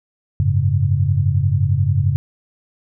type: chord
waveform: sine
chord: F# suspended second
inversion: none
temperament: equal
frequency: 92.5 / 103.83 / 138.59 Hz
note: F#2 / G#2 / C#3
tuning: 0 / 0 / 0 cents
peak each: -18 dBFS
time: 0.4-2.16 s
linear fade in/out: 0 ms
effects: none